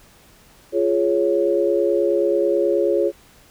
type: chord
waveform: sine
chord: Db major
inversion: first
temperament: just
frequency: 346.5 / 415.8 / 554.4 Hz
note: F4 / Ab4 / Db5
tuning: -14 / +2 / 0 cents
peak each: -20 dBFS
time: 0.72-3.12 s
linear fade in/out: 50 ms
effects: pink hiss -51 dBFS RMS until 3.5 s